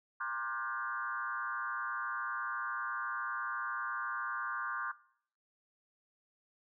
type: tone with frequency modulation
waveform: sine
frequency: 1307 Hz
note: E6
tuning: 15 cents flat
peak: -34 dBFS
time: 0.2-4.92 s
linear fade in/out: 10 ms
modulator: 120 Hz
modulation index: 2.4
effects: noise-tail reverb RT60 0.6 s tail -20 dB re dry